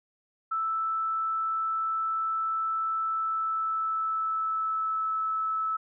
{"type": "tone with pitch glide", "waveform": "sine", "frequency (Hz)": [1318.5, 1305.6], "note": ["E6", "E6"], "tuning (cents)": [0, -17], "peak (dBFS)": -26, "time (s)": [0.51, 5.77], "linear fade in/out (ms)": 10, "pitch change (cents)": -17, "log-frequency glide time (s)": [3.02, 5.12], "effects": []}